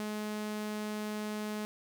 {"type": "tone", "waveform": "sawtooth", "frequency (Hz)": 211.9, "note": "G#3", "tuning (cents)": 35, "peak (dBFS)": -31, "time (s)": [0, 1.65], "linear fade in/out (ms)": 0, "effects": []}